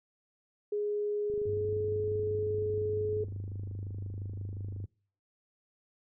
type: tone with pitch glide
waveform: sine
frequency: 415.3 to 425.3 Hz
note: G#4 to G#4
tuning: 0 to +41 cents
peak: -29 dBFS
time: 0.72-3.24 s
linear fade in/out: 5 ms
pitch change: +41 cents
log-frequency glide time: 1.39-1.7 s
type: click train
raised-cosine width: 3 ms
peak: -34 dBFS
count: 92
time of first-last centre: 1.3-4.841 s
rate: 25.7 Hz
type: tone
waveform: sine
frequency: 98 Hz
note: G2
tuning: in tune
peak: -36 dBFS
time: 1.46-4.86 s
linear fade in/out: 10 ms
effects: noise-tail reverb RT60 0.5 s tail -26 dB re dry